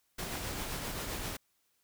pink noise with tremolo, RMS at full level -37 dBFS, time 0.18-1.37 s, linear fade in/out 10 ms, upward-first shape sine, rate 7.6 Hz, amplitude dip 30%, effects white hiss -75 dBFS RMS until 1.83 s

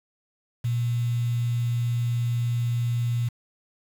sine tone with quantisation, 119.5 Hz, A#2, 43 cents sharp, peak -22 dBFS, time 0.64-3.29 s, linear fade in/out 10 ms, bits 7, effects none

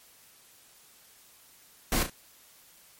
pink noise with echo, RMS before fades -26 dBFS, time 1.92-2.03 s, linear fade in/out 2 ms, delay 34 ms, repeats 2, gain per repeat -8 dB, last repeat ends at 2.098 s, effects white hiss -57 dBFS RMS until 2.99 s + MP3 64 kbps

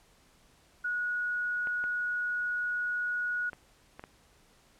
sine tone, 1457 Hz, F#6, 27 cents flat, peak -29 dBFS, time 0.84-3.5 s, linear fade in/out 10 ms
clicks, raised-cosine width 0.5 ms, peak -28 dBFS, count 5, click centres 1.672 / 1.84 / 3.532 / 3.995 / 4.039 s
effects pink hiss -63 dBFS RMS until 4.79 s + low-pass 11000 Hz 12 dB/octave

